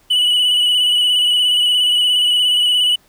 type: tone with vibrato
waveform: triangle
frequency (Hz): 2956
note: F#7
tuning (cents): -2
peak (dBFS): -10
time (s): 0.1-2.96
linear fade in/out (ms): 10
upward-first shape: square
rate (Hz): 17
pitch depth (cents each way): 24
effects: pink hiss -54 dBFS RMS until 3.08 s